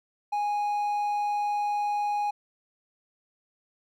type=tone; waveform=triangle; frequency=827 Hz; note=G#5; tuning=8 cents flat; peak=-23 dBFS; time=0.32-2.31 s; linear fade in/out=10 ms; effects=none